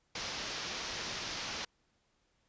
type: low-pass noise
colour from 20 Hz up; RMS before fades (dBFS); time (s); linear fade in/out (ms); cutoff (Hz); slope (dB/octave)
white; -40; 0.15-1.65; 5; 6100; 48
effects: pink hiss -75 dBFS RMS until 2.48 s + resampled to 16000 Hz